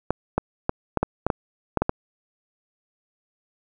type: clicks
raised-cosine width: 1 ms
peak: -6 dBFS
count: 10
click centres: 0.106 / 0.38 / 0.694 / 0.973 / 1.03 / 1.266 / 1.302 / 1.773 / 1.82 / 1.894 s
effects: none

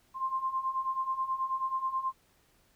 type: beating tone pair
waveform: sine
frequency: 1046.5 / 1055.8 Hz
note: C6 / C6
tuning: 0 / +15 cents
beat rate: 9.3 Hz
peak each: -35 / -31 dBFS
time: 0.14-2.13 s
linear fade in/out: 50 ms
effects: pink hiss -67 dBFS RMS until 2.75 s

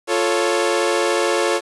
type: chord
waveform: sawtooth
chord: F augmented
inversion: none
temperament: equal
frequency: 349.2 / 440 / 554.4 Hz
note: F4 / A4 / C#5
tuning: 0 / 0 / 0 cents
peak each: -17 dBFS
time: 0.07-1.61 s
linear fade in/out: 50 ms
effects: resampled to 24000 Hz + 7-bit

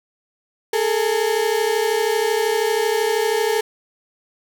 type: tone pair together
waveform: 35% pulse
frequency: 419 / 451.8 Hz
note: G#4 / A4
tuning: +15 / +46 cents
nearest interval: minor second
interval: 131 cents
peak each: -19 / -18 dBFS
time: 0.73-3.61 s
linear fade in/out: 5 ms
effects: none

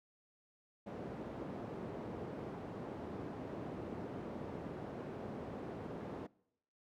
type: band-pass noise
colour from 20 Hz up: white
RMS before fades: -45 dBFS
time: 0.86-6.27 s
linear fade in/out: 10 ms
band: 100 to 460 Hz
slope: 12 dB/octave
effects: noise-tail reverb RT60 0.8 s tail -24 dB re dry

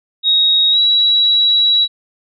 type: tone with pitch glide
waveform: sine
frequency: 3774 to 3896 Hz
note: A#7 to B7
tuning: +21 to -24 cents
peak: -9 dBFS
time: 0.23-1.88 s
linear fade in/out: 50 ms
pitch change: +55 cents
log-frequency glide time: 0.71-0.78 s
effects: none

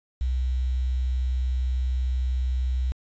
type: tone with quantisation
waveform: sine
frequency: 63.5 Hz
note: B1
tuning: 49 cents sharp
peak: -22 dBFS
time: 0.21-2.92 s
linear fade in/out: 0 ms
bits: 8
effects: resampled to 16000 Hz

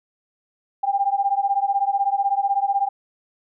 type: beating tone pair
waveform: sine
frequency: 788 / 804 Hz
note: G5 / G5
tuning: +9 / +44 cents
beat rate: 16 Hz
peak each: -21 dBFS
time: 0.83-2.89 s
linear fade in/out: 10 ms
effects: none

